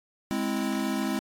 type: chord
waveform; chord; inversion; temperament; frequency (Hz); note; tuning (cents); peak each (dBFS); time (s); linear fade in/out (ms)
square; Ab augmented; none; equal; 207.7 / 261.6 / 329.6; Ab3 / C4 / E4; 0 / 0 / 0; -31 / -31 / -33; 0.31-1.19; 0
effects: AAC 64 kbps